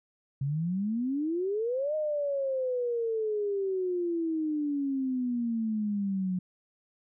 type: exponential two-way sweep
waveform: sine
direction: up then down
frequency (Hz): 133 to 622.3 to 180.7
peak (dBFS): -27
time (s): 0.41-6.39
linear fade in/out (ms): 5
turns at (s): 1.95
effects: none